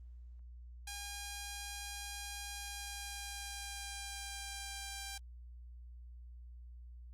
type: tone with pitch glide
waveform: 5% pulse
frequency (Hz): 811 to 792.9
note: G#5 to G5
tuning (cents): -41 to +20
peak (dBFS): -31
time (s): 0.87-5.18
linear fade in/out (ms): 5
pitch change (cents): -39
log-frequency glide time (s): 2.51-5.05
effects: added 60 Hz sine -49 dBFS peak until 7.13 s + Opus 24 kbps